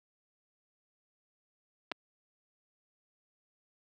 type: clicks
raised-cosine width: 0.3 ms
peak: -19 dBFS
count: 2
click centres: 1.916 / 1.919 s
effects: high-pass 200 Hz 12 dB/octave